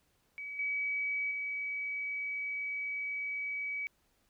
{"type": "tone with level steps", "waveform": "sine", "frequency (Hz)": 2277, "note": "C#7", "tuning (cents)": 46, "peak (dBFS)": [-39, -31, -34], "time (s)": [0.38, 3.87], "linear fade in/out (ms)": 0, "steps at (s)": [0.59, 1.31], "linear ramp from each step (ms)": 2, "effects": ["pink hiss -73 dBFS RMS until 4.29 s"]}